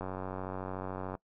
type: click train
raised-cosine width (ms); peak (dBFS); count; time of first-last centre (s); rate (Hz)
1; -24; 108; 0.01-1.152; 93.7
effects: noise-tail reverb RT60 0.1 s tail -21 dB re dry